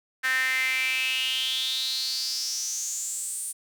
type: tone with high-pass filter sweep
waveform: sawtooth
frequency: 260 Hz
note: C4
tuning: 11 cents flat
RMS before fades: -28 dBFS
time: 0.23-3.53 s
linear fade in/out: 20 ms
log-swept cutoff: 1700 to 9300 Hz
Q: 7.6
effects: none